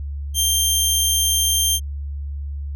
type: tone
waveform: 15% pulse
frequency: 3169 Hz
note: G7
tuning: 18 cents sharp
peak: -9 dBFS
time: 0.34-1.8 s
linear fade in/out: 50 ms
effects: added 71 Hz sine -25 dBFS peak until 2.75 s